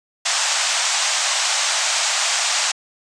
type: band-pass noise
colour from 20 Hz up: white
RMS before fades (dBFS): -20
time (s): 0.25-2.72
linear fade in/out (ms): 10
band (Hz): 620 to 8100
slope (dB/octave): 48
effects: resampled to 22050 Hz